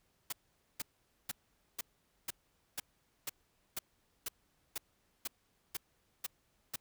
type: noise bursts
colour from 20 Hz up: white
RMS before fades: -38 dBFS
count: 14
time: 0.3-6.76 s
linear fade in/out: 5 ms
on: 25 ms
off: 470 ms
effects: pink hiss -75 dBFS RMS until 6.8 s